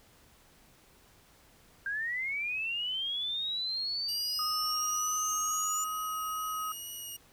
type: linear sweep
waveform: sine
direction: up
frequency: 1580 to 7040 Hz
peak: -31 dBFS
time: 1.86-5.84 s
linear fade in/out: 2 ms
type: tone with vibrato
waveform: 10% pulse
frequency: 2889 Hz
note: F#7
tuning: 42 cents flat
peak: -32 dBFS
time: 4.08-7.17 s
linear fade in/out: 10 ms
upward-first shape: sine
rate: 2.2 Hz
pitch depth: 12 cents each way
type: tone with pitch glide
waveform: sine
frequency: 1244.5 to 1264.8 Hz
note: D#6 to D#6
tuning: 0 to +28 cents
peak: -33 dBFS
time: 4.39-6.72 s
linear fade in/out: 2 ms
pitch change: +28 cents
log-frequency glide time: 4.9-6.15 s
effects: pink hiss -61 dBFS RMS until 7.32 s